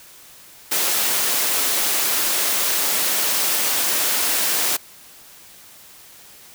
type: high-pass noise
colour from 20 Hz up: white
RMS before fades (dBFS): -20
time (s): 0.71-4.77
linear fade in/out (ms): 10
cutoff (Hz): 260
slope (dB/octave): 12
effects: white hiss -45 dBFS RMS until 6.54 s